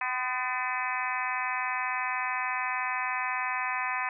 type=harmonic tone with a mistuned harmonic; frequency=253.8 Hz; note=B3; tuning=47 cents sharp; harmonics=3 / 4 / 5 / 6 / 7 / 8 / 9 / 10; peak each=-37 / -33 / -38 / -40 / -35 / -37 / -39 / -37 dBFS; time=0.01-4.09 s; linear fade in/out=2 ms; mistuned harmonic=5; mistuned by=-38 cents; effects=none